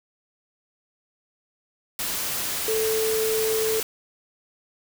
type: tone in noise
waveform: sine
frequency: 440 Hz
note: A4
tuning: in tune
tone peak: -22 dBFS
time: 2.68-3.8 s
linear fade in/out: 2 ms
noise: white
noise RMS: -28 dBFS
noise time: 1.99-3.83 s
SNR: +3 dB
effects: none